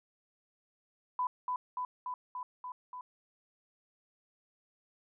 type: tone with echo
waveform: sine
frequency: 999 Hz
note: B5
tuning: 20 cents sharp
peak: -29 dBFS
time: 1.19-1.27 s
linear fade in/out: 2 ms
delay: 290 ms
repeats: 6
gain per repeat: -2 dB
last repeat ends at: 3.01 s
effects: none